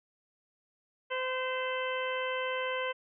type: harmonic tone with a mistuned harmonic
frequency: 514 Hz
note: C5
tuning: 31 cents flat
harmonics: 1 / 2 / 3 / 4 / 5 / 6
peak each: -34 / -37 / -39 / -40 / -41 / -42 dBFS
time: 1.1-2.93 s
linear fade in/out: 20 ms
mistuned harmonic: 5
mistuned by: +43 cents
effects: none